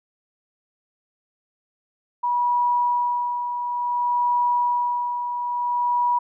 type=tone with tremolo; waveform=sine; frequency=970 Hz; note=B5; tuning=31 cents flat; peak=-17 dBFS; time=2.23-6.19 s; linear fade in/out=10 ms; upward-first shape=sine; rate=0.57 Hz; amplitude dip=55%; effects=none